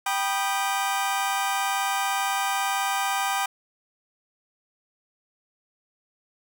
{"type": "chord", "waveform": "sawtooth", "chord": "G augmented", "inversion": "none", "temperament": "just", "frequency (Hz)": [784, 980, 1225], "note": ["G5", "B5", "D#6"], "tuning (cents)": [0, -14, -27], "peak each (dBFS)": [-22, -26, -26], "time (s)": [0.06, 3.46], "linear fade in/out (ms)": 5, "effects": []}